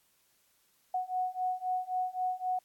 sine beating tone pair, 735 / 738.8 Hz, F#5 / F#5, -12 / -3 cents, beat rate 3.8 Hz, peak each -34 / -33 dBFS, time 0.94-2.59 s, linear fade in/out 5 ms, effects white hiss -70 dBFS RMS until 2.64 s + AAC 64 kbps

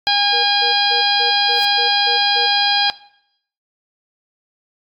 harmonic tone, 814 Hz, G#5, 35 cents flat, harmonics 1 / 2 / 3 / 4 / 5 / 6, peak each -18 / -22 / -24 / -19 / -20 / -21 dBFS, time 0.07-2.9 s, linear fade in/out 0 ms
triangle tone bursts, 476 Hz, A#4, 36 cents sharp, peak -24 dBFS, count 8, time 0.32-2.47 s, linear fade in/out 20 ms, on 120 ms, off 170 ms
white noise with exponential growth, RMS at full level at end -33 dBFS, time 1.41-1.65 s, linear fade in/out 2 ms, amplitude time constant 51 ms
effects noise-tail reverb RT60 0.7 s tail -18 dB re dry + AAC 64 kbps

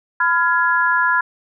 sine chord, F diminished, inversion second, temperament just, 1005.8 / 1396.9 / 1676.3 Hz, Cb6 / F6 / Ab6, +31 / 0 / +16 cents, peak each -18 dBFS, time 0.2-1.21 s, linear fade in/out 5 ms, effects none

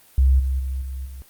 sine tone with level steps, 66 Hz, C2, 16 cents sharp, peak -12 / -19 / -23 / -27 / -32 dBFS, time 0.18-1.22 s, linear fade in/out 0 ms, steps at 0.39 / 0.59 / 0.81 / 1.05 s, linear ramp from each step 10 ms, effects white hiss -52 dBFS RMS until 1.29 s + Opus 32 kbps

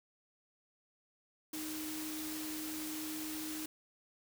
sine tone in noise, 310.6 Hz, D#4, 3 cents flat, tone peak -41 dBFS, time 1.53-3.66 s, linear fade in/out 5 ms, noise white, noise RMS -44 dBFS, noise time 1.53-3.66 s, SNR 0 dB, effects none

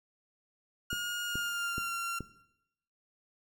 30% pulse tone with pitch glide, 1429 to 1375.5 Hz, F6 to F6, +39 to -27 cents, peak -30 dBFS, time 0.9-2.19 s, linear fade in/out 5 ms, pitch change -66 cents, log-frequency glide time 1.25-1.92 s
click train, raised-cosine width 3 ms, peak -25 dBFS, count 4, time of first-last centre 0.93-2.207 s, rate 2.35 Hz
effects noise-tail reverb RT60 0.8 s tail -17 dB re dry

